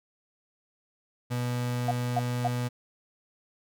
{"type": "tone", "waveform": "35% pulse", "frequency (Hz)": 122.7, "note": "B2", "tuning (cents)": -11, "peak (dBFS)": -26, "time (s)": [1.3, 2.69], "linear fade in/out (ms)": 20}
{"type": "tone bursts", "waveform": "sine", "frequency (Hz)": 715, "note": "F5", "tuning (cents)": 41, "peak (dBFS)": -23, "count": 3, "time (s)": [1.88, 2.476], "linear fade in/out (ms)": 5, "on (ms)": 32, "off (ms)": 250}
{"effects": []}